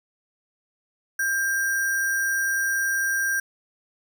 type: tone with sample-and-hold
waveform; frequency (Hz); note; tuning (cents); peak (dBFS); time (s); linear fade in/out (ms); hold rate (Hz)
sine; 1591; G6; +25; -21; 1.19-3.4; 5; 7350
effects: none